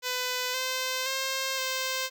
5% pulse tone with pitch steps, 501 / 516 / 531 / 522 Hz, B4 / C5 / C5 / C5, +25 / -24 / +25 / -4 cents, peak -17 dBFS, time 0.02-2.1 s, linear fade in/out 50 ms, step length 520 ms, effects none

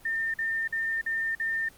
sine tone bursts, 1807 Hz, A6, 46 cents sharp, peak -26 dBFS, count 5, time 0.05-1.688 s, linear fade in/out 5 ms, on 290 ms, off 47 ms, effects pink hiss -54 dBFS RMS until 1.77 s + Opus 24 kbps

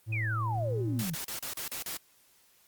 triangle tone with pitch glide, 110.3 to 115.52 Hz, A2 to A#2, +5 to -15 cents, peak -28 dBFS, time 0.06-1.05 s, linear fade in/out 50 ms, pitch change +80 cents, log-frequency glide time 0.33-0.85 s
sine exponential sweep, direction down, 2575 to 150 Hz, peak -32 dBFS, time 0.12-1.15 s, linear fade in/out 10 ms
white noise bursts, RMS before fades -37 dBFS, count 7, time 0.99-1.97 s, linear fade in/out 2 ms, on 110 ms, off 35 ms
effects white hiss -64 dBFS RMS until 2.67 s + Opus 32 kbps

